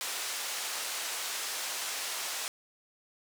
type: band-pass noise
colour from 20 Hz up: white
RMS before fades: -36 dBFS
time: 0.01-2.48 s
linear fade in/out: 0 ms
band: 570 to 8500 Hz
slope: 12 dB/octave
effects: none